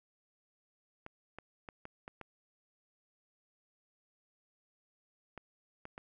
clicks, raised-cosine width 0.5 ms, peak -30 dBFS, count 9, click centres 1.064 / 1.386 / 1.688 / 1.854 / 2.079 / 2.213 / 5.377 / 5.854 / 5.979 s, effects none

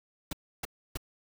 pink noise bursts, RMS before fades -34 dBFS, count 3, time 0.31-0.973 s, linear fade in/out 5 ms, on 21 ms, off 300 ms, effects none

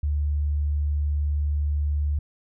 sine tone, 73.42 Hz, D2, in tune, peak -21 dBFS, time 0.03-2.19 s, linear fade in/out 5 ms, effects none

